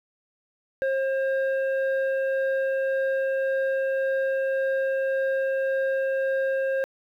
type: tone pair together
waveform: sine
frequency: 535.6 / 1605 Hz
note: C5 / G6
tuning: +40 / +40 cents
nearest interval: octave + perfect fifth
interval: 1900 cents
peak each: -21 / -29 dBFS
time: 0.82-6.84 s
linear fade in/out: 0 ms
effects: tanh soft clip ceiling -19 dBFS + 10-bit